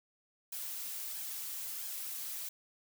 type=noise with flanger; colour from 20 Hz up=blue; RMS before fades=-41 dBFS; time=0.52-2.49 s; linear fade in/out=5 ms; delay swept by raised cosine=1.2 to 4.3 ms; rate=1.5 Hz; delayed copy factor=+0.5; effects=none